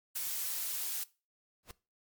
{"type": "noise", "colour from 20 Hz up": "blue", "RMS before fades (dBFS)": -36, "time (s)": [0.15, 1.04], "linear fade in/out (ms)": 10}
{"type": "noise with exponential growth", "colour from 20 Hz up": "pink", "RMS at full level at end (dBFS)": -43, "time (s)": [1.63, 1.71], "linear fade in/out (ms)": 1, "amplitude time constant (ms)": 17}
{"effects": ["noise-tail reverb RT60 0.3 s tail -20 dB re dry", "MP3 96 kbps"]}